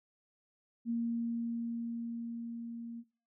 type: tone with level ramp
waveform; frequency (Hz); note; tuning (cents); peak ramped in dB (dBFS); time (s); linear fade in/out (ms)
sine; 233; A#3; -1; -30 to -41; 0.85-3.04; 50
effects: noise-tail reverb RT60 0.4 s tail -22 dB re dry